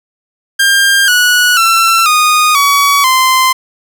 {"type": "tone with pitch steps", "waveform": "sawtooth", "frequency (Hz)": [1600, 1467.2, 1345.4, 1233.8, 1131.4, 1037.5], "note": ["G6", "F#6", "E6", "D#6", "C#6", "C6"], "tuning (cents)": [35, -15, 35, -15, 35, -15], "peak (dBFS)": -3, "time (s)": [0.59, 3.53], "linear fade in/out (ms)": 10, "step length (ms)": 490, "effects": []}